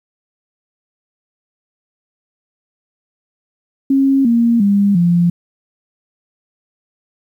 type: tone with pitch steps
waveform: sine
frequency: 271.6 / 233.7 / 201.1 / 173.09 Hz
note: C#4 / A#3 / G3 / F3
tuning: -35 / +5 / +44 / -15 cents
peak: -9 dBFS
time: 3.9-5.3 s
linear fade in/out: 5 ms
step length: 350 ms
effects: 8-bit